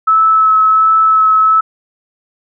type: tone with vibrato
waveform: sine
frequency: 1300 Hz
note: E6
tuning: 24 cents flat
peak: -6 dBFS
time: 0.07-1.61 s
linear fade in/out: 10 ms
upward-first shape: sine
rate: 1.4 Hz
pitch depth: 12 cents each way
effects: none